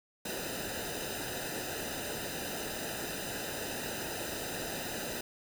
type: noise with comb filter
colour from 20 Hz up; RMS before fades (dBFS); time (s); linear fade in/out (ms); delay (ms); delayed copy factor
pink; -38; 0.25-5.21; 5; 0.9; -0.8
effects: none